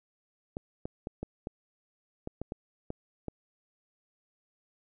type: clicks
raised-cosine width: 2 ms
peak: -22 dBFS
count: 10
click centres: 0.569 / 0.855 / 1.071 / 1.23 / 1.471 / 2.274 / 2.416 / 2.521 / 2.904 / 3.283 s
effects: none